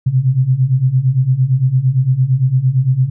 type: beating tone pair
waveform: sine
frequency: 124.8 / 133.6 Hz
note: B2 / C3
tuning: +19 / +36 cents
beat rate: 8.8 Hz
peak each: -15 / -12 dBFS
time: 0.06-3.1 s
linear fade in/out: 10 ms
effects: none